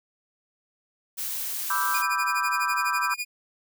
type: noise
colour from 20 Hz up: blue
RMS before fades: -31 dBFS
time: 1.17-2.03 s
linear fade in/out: 20 ms
type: chord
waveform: sine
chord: E minor seventh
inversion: second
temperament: equal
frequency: 987.8 / 1174.7 / 1318.5 / 1568 Hz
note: B5 / D6 / E6 / G6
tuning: 0 / 0 / 0 / 0 cents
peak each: -29 dBFS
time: 1.7-3.14 s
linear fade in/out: 2 ms
type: tone with tremolo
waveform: sawtooth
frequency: 2441 Hz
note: D#7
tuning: 34 cents flat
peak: -23 dBFS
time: 1.94-3.25 s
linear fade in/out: 5 ms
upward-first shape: sine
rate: 12 Hz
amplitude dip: 95%
effects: none